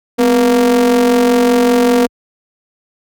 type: ring-modulated tone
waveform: square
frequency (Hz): 114.8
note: A#2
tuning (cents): -26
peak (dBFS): -6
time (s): 0.18-2.07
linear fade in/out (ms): 20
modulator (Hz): 367
effects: high-pass 60 Hz 12 dB/octave